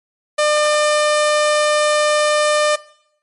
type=tone; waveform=sawtooth; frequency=600 Hz; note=D5; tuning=37 cents sharp; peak=-9 dBFS; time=0.38-2.76 s; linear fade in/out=10 ms; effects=noise-tail reverb RT60 0.7 s tail -19 dB re dry + MP3 48 kbps